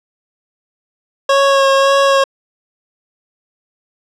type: tone with vibrato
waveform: 25% pulse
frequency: 548 Hz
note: C#5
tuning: 20 cents flat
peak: -5 dBFS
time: 1.29-2.24 s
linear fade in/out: 5 ms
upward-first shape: sine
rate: 1.8 Hz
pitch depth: 17 cents each way
effects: low-pass 6000 Hz 12 dB/octave